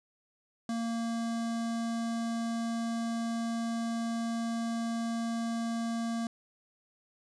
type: tone with notch filter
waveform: square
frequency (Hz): 230.3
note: A#3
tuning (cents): -21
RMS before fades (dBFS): -33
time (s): 0.69-6.27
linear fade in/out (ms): 2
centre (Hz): 2400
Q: 1.8
effects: resampled to 22050 Hz